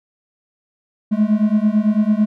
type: beating tone pair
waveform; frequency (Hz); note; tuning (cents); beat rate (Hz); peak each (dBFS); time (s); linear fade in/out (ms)
triangle; 208.1 / 217.1; G#3 / A3; +4 / -23; 9; -14; 1.11-2.26; 20
effects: none